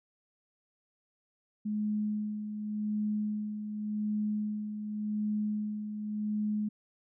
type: tone with tremolo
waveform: sine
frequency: 211.1 Hz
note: G#3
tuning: 29 cents sharp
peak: -28 dBFS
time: 1.65-6.69 s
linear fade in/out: 10 ms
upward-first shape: sine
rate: 0.88 Hz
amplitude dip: 55%
effects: none